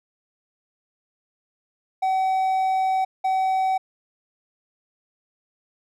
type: tone bursts at uneven times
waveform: triangle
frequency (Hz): 759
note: F#5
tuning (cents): +44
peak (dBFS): -17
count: 2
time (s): 2.02-3.05 / 3.24-3.78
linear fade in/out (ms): 10
effects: none